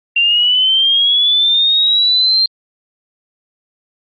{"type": "linear sweep", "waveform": "sine", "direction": "up", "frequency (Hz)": [2753, 4186], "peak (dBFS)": -9, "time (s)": [0.16, 2.46], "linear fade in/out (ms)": 5, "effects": ["Opus 24 kbps"]}